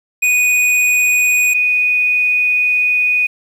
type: tone pair in turn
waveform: square / sine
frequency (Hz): 2479 / 2479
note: D#7 / D#7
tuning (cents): -7 / -7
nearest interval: unison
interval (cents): 0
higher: neither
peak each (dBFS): -11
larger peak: neither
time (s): 0.22-1.54 / 1.54-3.27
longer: second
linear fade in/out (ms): 10
effects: low-pass 12000 Hz 12 dB/octave + 7-bit